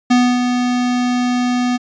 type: tone with ADSR envelope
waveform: square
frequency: 246.9 Hz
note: B3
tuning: in tune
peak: -9 dBFS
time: 0.1-1.78 s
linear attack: 12 ms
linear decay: 270 ms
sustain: -6 dB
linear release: 24 ms
effects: resampled to 16000 Hz